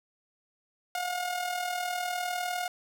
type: tone with amplitude modulation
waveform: sawtooth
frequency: 717 Hz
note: F5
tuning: 45 cents sharp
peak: -24 dBFS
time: 0.95-2.68 s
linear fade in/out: 2 ms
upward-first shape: sine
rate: 39.9 Hz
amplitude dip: 55%
effects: none